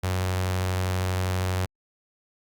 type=tone with notch filter; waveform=sawtooth; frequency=92.5 Hz; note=F#2; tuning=in tune; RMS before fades=-26 dBFS; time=0.03-1.66 s; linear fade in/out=10 ms; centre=240 Hz; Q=1; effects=Opus 48 kbps